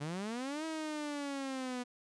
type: linear two-way sweep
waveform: sawtooth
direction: up then down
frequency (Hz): 138.8 to 322.4 to 244.7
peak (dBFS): -33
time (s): 0-1.84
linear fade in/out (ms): 20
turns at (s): 0.65
effects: resampled to 22050 Hz